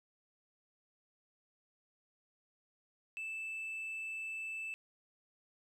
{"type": "tone with hard clipping", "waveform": "triangle", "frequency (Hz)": 2637, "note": "E7", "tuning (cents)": 0, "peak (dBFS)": -38, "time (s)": [3.17, 4.74], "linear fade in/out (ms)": 0, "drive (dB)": 1, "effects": []}